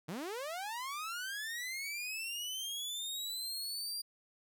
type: linear sweep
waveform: sawtooth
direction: up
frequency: 140.3 to 4800 Hz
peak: -35 dBFS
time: 0.08-4.02 s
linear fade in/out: 10 ms
effects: none